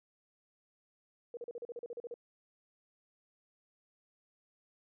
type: tone bursts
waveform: sine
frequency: 476 Hz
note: A#4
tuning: 36 cents sharp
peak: -39 dBFS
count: 12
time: 1.34-2.141 s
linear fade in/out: 2 ms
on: 31 ms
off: 39 ms
effects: none